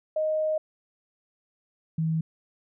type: tone pair in turn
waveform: sine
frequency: 622.3 / 160.78 Hz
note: D#5 / E3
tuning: 0 / -43 cents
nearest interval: octave + major seventh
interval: 2343 cents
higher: first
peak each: -23 dBFS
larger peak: neither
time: 0.16-0.58 / 1.98-2.21 s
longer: first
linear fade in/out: 5 ms
effects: none